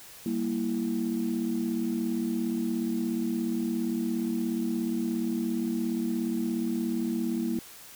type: chord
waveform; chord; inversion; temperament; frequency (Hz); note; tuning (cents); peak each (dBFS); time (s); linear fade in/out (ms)
sine; E diminished; first; equal; 196 / 233.1 / 329.6; G3 / Bb3 / E4; 0 / 0 / 0; -33 / -28 / -31; 0.26-7.59; 2
effects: tanh soft clip ceiling -19 dBFS + white hiss -48 dBFS RMS until 7.95 s